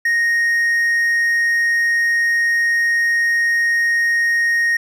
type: tone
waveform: triangle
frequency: 1864 Hz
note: A#6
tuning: 1 cent flat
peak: -12 dBFS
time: 0.05-4.77 s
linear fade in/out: 5 ms
effects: none